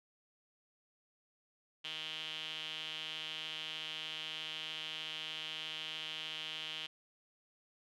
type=tone with band-pass filter; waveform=sawtooth; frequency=156.8 Hz; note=D#3; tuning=14 cents sharp; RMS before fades=-43 dBFS; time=1.84-6.87 s; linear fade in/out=10 ms; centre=3100 Hz; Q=6.5; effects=none